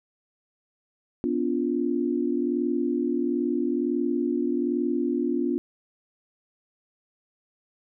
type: chord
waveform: sine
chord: B diminished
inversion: none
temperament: equal with one note detuned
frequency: 246.9 / 288.3 / 349.2 Hz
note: B3 / D4 / F4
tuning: 0 / -32 / 0 cents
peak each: -27 dBFS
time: 1.24-5.58 s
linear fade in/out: 0 ms
effects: none